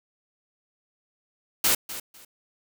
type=noise with echo; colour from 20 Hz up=white; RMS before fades=-21 dBFS; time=1.64-1.75 s; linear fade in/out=5 ms; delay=250 ms; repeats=2; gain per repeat=-14 dB; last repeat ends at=2.25 s; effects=none